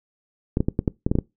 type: clicks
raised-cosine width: 3 ms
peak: -7 dBFS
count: 9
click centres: 0.571 / 0.605 / 0.685 / 0.791 / 0.878 / 1.065 / 1.115 / 1.154 / 1.187 s
effects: noise-tail reverb RT60 0.2 s tail -22 dB re dry